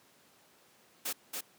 white noise with echo, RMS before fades -35 dBFS, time 1.05-1.13 s, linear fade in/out 10 ms, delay 280 ms, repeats 1, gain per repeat -3 dB, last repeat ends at 1.41 s, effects pink hiss -63 dBFS RMS until 1.58 s + high-pass 200 Hz 12 dB/octave

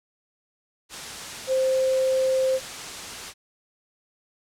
sine tone in noise, 523.3 Hz, C5, in tune, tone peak -19 dBFS, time 1.47-2.6 s, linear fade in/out 50 ms, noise white, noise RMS -35 dBFS, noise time 0.89-3.34 s, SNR +13 dB, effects low-pass 8000 Hz 12 dB/octave

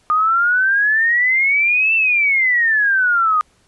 sine exponential two-way sweep, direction up then down, 1221 to 2686 to 1221 Hz, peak -12 dBFS, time 0.1-3.41 s, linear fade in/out 0 ms, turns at 1.95 s, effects pink hiss -57 dBFS RMS until 3.67 s + resampled to 24000 Hz

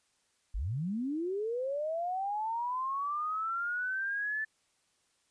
sine linear sweep, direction up, 36.71 to 1760 Hz, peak -31 dBFS, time 0.54-4.45 s, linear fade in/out 10 ms, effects white hiss -73 dBFS RMS until 5.3 s + resampled to 22050 Hz

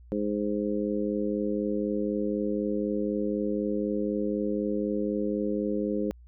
harmonic tone, 104 Hz, G#2, 3 cents sharp, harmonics 2 / 3 / 4 / 5, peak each -30 / -31 / -32 / -33 dBFS, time 0.12-6.11 s, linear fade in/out 0 ms, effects added 60 Hz sine -48 dBFS peak until 6.27 s

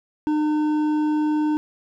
sine tone with hard clipping, 303.5 Hz, D#4, 43 cents flat, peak -20 dBFS, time 0.27-1.57 s, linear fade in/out 0 ms, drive 7 dB, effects none

